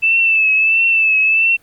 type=tone with vibrato; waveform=sine; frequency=2637 Hz; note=E7; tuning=in tune; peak=-10 dBFS; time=0.02-1.57 s; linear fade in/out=20 ms; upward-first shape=triangle; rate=1.5 Hz; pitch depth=53 cents each way; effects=pink hiss -53 dBFS RMS until 1.62 s + Opus 48 kbps